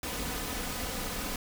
pink noise with comb filter, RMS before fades -35 dBFS, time 0.03-1.36 s, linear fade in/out 2 ms, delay 4 ms, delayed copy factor +0.5, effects none

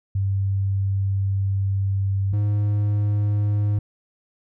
sine / triangle tone pair in turn, 97.7 / 103.51 Hz, G2 / G#2, -5 / -5 cents, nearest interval minor second, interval 100 cents, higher second, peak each -19 / -16 dBFS, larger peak second, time 0.15-2.33 / 2.33-3.79 s, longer first, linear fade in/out 5 ms, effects none

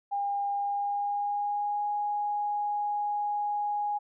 sine tone with pitch glide, 806 to 827.2 Hz, G5 to G#5, +48 to -7 cents, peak -27 dBFS, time 0.11-3.99 s, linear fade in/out 20 ms, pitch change +45 cents, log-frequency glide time 0.51-1.86 s, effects none

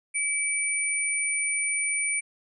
sine tone pair together, 2288 / 9159 Hz, D7 / D9, -46 / -44 cents, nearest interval 2 octaves, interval 2402 cents, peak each -27 / -27 dBFS, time 0.14-2.21 s, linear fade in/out 20 ms, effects none

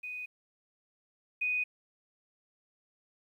sine tone pair in turn, 2489 / 2489 Hz, D#7 / D#7, 0 / 0 cents, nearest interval unison, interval 0 cents, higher neither, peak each -37 / -28 dBFS, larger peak second, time 0.03-0.26 / 1.41-1.64 s, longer neither, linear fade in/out 10 ms, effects 11-bit

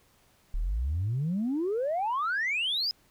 sine exponential sweep, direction up, 34.65 to 5150 Hz, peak -25 dBFS, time 0.54-2.91 s, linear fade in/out 0 ms, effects tanh soft clip ceiling -23 dBFS + pink hiss -64 dBFS RMS until 3.1 s

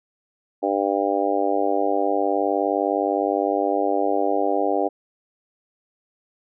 harmonic tone, 99.6 Hz, G2, 28 cents sharp, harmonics 3 / 4 / 5 / 6 / 7 / 8, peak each -26 / -26 / -26 / -26 / -26 / -26 dBFS, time 0.62-4.89 s, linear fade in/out 20 ms, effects none

